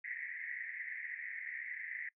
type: band-pass noise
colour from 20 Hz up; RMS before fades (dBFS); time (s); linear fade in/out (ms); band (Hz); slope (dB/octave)
white; -44; 0.04-2.09; 5; 1800 to 2100; 96
effects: noise-tail reverb RT60 0.1 s tail -22 dB re dry